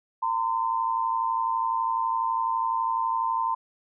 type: tone pair together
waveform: sine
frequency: 915 / 1027 Hz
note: A#5 / C6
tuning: -32 / -33 cents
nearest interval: major second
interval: 199 cents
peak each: -26 dBFS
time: 0.22-3.55 s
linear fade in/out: 10 ms
effects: none